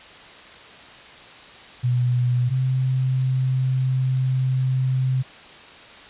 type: tone pair in turn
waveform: sine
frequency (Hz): 123.47 / 130.04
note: B2 / C3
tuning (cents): 0 / -10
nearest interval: minor second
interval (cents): 90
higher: second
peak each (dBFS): -17 / -18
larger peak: first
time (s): 1.83-2.5 / 2.5-5.23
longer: second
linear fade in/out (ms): 20
effects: white hiss -43 dBFS RMS until 6.09 s + resampled to 8000 Hz